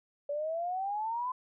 sine exponential sweep, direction up, 569 to 1027 Hz, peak -31 dBFS, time 0.29-1.32 s, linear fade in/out 5 ms, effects none

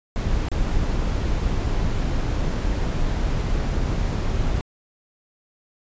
brown noise with dropouts, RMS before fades -22 dBFS, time 0.16-4.61 s, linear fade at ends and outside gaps 0 ms, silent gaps 0.485-0.516 s, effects resampled to 16000 Hz

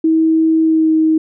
sine tone with pitch glide, 321.1 to 316.5 Hz, E4 to D#4, -45 to +30 cents, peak -9 dBFS, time 0.04-1.18 s, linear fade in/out 5 ms, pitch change -25 cents, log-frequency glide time 0.61-0.92 s, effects none

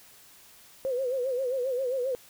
sine tone with vibrato, 513 Hz, C5, 34 cents flat, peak -26 dBFS, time 0.85-2.15 s, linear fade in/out 0 ms, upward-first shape sine, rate 7.5 Hz, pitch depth 100 cents each way, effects white hiss -54 dBFS RMS until 2.29 s

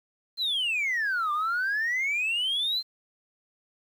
sine exponential two-way sweep, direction down then up, 4200 to 1174.7 to 4200 Hz, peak -23 dBFS, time 0.37-2.83 s, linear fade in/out 50 ms, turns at 1.32 s, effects tanh soft clip ceiling -22 dBFS + 9-bit

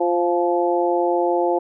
harmonic tone with a mistuned harmonic, 174.61 Hz, F3, in tune, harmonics 2 / 3 / 4 / 5, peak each -20 / -22 / -23 / -24 dBFS, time 0-1.59 s, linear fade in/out 10 ms, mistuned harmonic 5, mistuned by -20 cents, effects none

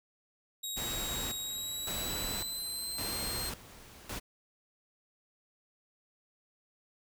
20% pulse tone with pitch glide, 3800 to 4192 Hz, A#7 to C8, +33 to +2 cents, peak -30 dBFS, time 0.63-3.5 s, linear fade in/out 10 ms, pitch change +169 cents, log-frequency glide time 1.42-3.25 s
pink noise with tremolo, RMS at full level -39 dBFS, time 0.76-4.2 s, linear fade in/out 20 ms, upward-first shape square, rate 0.9 Hz, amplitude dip 80%
effects none

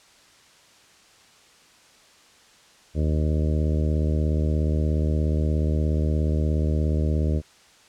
harmonic tone, 76.9 Hz, D#2, 20 cents flat, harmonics 1 / 2 / 3 / 4 / 5 / 6 / 7 / 8, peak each -21 / -27 / -31 / -33 / -35 / -37 / -38 / -39 dBFS, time 2.94-7.42 s, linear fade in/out 50 ms, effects white hiss -54 dBFS RMS until 7.88 s + low-pass 7000 Hz 12 dB/octave

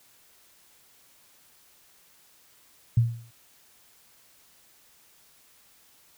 sine tone with exponential decay, 116.54 Hz, A#2, in tune, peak -14 dBFS, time 2.97-3.31 s, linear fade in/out 5 ms, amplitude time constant 72 ms, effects white hiss -59 dBFS RMS until 6.17 s

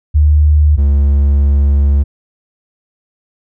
sine / triangle tone pair in turn, 74.9 / 70.5 Hz, D2 / C#2, +35 / +30 cents, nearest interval minor second, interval 105 cents, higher first, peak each -5 dBFS, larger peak neither, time 0.14-0.77 / 0.77-2.04 s, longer second, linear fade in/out 20 ms, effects none

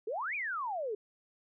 sine exponential two-way sweep, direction up then down, 400 to 2495 to 400 Hz, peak -33 dBFS, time 0.07-0.95 s, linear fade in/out 5 ms, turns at 0.35 s, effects none

